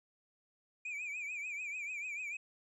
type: tone with vibrato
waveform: triangle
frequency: 2400 Hz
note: D7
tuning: 37 cents sharp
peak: -37 dBFS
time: 0.85-2.37 s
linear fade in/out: 5 ms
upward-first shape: triangle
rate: 6.8 Hz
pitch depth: 120 cents each way
effects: resampled to 24000 Hz